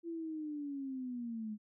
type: linear sweep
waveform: sine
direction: down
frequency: 340.1 to 208.6 Hz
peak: -38 dBFS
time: 0.03-1.58 s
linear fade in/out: 50 ms
effects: none